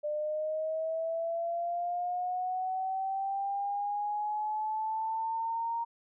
sine linear sweep, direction up, 595 to 932 Hz, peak -30 dBFS, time 0.03-5.85 s, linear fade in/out 20 ms, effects none

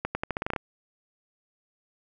accelerating click train, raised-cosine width 0.5 ms, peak -13 dBFS, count 10, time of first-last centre 0.05-0.562 s, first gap 100 ms, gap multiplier 0.85, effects none

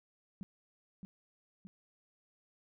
sine tone with echo, 190 Hz, F#3, 46 cents sharp, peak -39 dBFS, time 0.41-0.43 s, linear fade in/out 0 ms, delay 620 ms, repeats 2, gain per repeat -4 dB, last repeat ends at 1.67 s, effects none

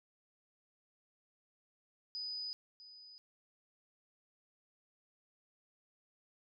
sine tone with echo, 4978 Hz, D#8, in tune, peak -39 dBFS, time 2.15-2.53 s, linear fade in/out 0 ms, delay 650 ms, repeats 1, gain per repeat -14 dB, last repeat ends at 3.18 s, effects none

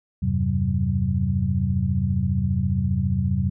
sine tone cluster, 83.8 / 98.6 / 130.9 / 188.1 Hz, E2 / G2 / C3 / F#3, +29 / +11 / +1 / +29 cents, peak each -25 dBFS, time 0.22-3.5 s, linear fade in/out 10 ms, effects none

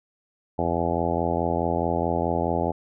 harmonic tone, 84.7 Hz, E2, 48 cents sharp, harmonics 1 / 2 / 3 / 4 / 5 / 6 / 7 / 8 / 9 / 10, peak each -31 / -31 / -31 / -31 / -31 / -31 / -31 / -31 / -31 / -31 dBFS, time 0.58-2.72 s, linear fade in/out 10 ms, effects none

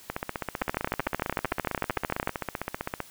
two click trains, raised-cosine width 0.5 ms, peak -10 / -14 dBFS, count 23 / 46, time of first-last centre 0.62-2.274 / 0.1-3.003 s, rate 13.3 / 15.5 Hz, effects white hiss -51 dBFS RMS until 3.1 s

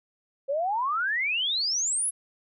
sine exponential sweep, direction up, 530 to 11080 Hz, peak -24 dBFS, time 0.48-2.11 s, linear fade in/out 20 ms, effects none

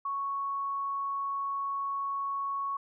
sine tone, 1108.7 Hz, C#6, in tune, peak -30 dBFS, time 0.05-2.77 s, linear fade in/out 5 ms, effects none

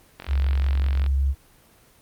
click train, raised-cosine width 0.3 ms, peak -19 dBFS, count 40, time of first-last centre 0.2-1.063 s, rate 45.2 Hz
sine tone with vibrato, 68.3 Hz, C#2, 25 cents flat, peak -18 dBFS, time 0.27-1.35 s, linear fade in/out 50 ms, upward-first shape triangle, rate 5.4 Hz, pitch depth 11 cents each way
effects pink hiss -55 dBFS RMS until 2.01 s + Opus 24 kbps

